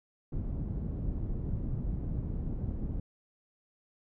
pink low-pass noise, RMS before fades -34 dBFS, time 0.32-3 s, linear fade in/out 5 ms, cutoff 200 Hz, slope 12 dB/octave, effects none

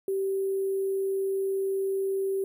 sine tone with sample-and-hold, 388.1 Hz, G4, 17 cents flat, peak -25 dBFS, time 0.08-2.44 s, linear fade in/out 2 ms, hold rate 11025 Hz, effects none

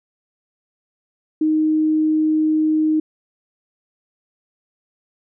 sine tone, 311.1 Hz, D#4, in tune, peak -14 dBFS, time 1.41-3 s, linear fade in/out 5 ms, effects none

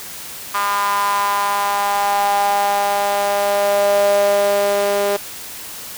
sawtooth tone with high-pass filter sweep, 202 Hz, G#3, 48 cents flat, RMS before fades -17 dBFS, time 0.54-5.17 s, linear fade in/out 10 ms, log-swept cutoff 1100 to 500 Hz, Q 6, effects white hiss -32 dBFS RMS until 5.97 s

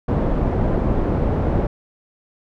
pink low-pass noise, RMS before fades -19 dBFS, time 0.08-1.67 s, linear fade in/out 5 ms, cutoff 620 Hz, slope 12 dB/octave, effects none

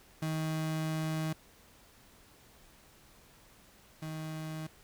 35% pulse tone pair in turn, 157.9 / 157.31 Hz, D#3 / D#3, +26 / +19 cents, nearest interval unison, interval 7 cents, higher first, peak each -30 / -36 dBFS, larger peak first, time 0.22-1.33 / 4.02-4.67 s, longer first, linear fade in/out 5 ms, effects pink hiss -60 dBFS RMS until 4.83 s

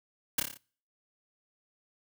white noise with echo, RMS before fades -26 dBFS, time 0.38-0.4 s, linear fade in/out 5 ms, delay 29 ms, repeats 6, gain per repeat -4 dB, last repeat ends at 0.574 s, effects noise-tail reverb RT60 0.5 s tail -26 dB re dry

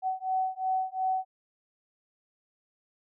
sine beating tone pair, 752 / 754.8 Hz, F#5 / F#5, +28 / +34 cents, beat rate 2.8 Hz, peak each -30 dBFS, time 0.02-1.25 s, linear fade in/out 50 ms, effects none

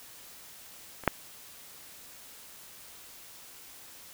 clicks, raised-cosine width 0.5 ms, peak -27 / -6 dBFS, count 2, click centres 1.037 / 1.077 s, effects white hiss -50 dBFS RMS until 4.13 s

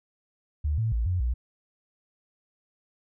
sine tone with pitch steps, 74.5 / 111.9 / 57 / 89.8 / 60.5 Hz, D2 / A2 / A#1 / F2 / B1, +25 / +30 / -38 / +49 / -35 cents, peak -23 dBFS, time 0.64-1.34 s, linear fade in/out 10 ms, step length 140 ms, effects none

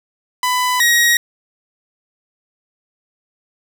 sawtooth tone pair in turn, 999 / 1891.3 Hz, B5 / A#6, +20 / +25 cents, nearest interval major seventh, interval 1105 cents, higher second, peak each -11 / -7 dBFS, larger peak second, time 0.43-0.8 / 0.8-1.17 s, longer neither, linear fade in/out 2 ms, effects none

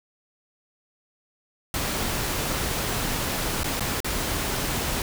pink noise with dropouts, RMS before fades -27 dBFS, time 1.74-5.02 s, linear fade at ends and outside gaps 1 ms, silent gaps 3.633-3.643 / 3.796-3.806 / 4.004-4.045 s, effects none

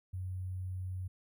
sine tone with sample-and-hold, 92.5 Hz, F#2, in tune, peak -36 dBFS, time 0.13-1.08 s, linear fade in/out 10 ms, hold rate 11025 Hz, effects none

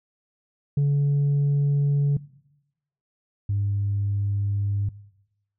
sine tone pair in turn, 142.6 / 100.83 Hz, C#3 / G2, +49 / +49 cents, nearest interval tritone, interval 600 cents, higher first, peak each -15 / -20 dBFS, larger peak first, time 0.77-2.17 / 3.49-4.89 s, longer neither, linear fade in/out 5 ms, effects noise-tail reverb RT60 0.9 s tail -21 dB re dry + tanh soft clip ceiling -17 dBFS

